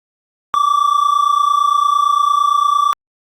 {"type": "tone pair together", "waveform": "triangle", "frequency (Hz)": [1147.2, 1176], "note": ["D6", "D6"], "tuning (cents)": [-41, 2], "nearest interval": "unison", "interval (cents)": 43, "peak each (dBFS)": -12, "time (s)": [0.54, 2.93], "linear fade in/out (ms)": 0, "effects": ["Opus 48 kbps"]}